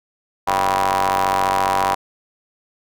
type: ring-modulated tone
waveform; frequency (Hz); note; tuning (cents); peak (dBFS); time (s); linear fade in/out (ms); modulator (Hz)
sawtooth; 94.7; F#2; +41; -9; 0.47-1.95; 10; 879
effects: none